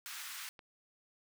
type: high-pass noise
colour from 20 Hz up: pink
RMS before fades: -45 dBFS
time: 0.06-0.49 s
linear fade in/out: 0 ms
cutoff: 1300 Hz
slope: 24 dB/octave
type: click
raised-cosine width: 0.3 ms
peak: -36 dBFS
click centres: 0.592 s
effects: none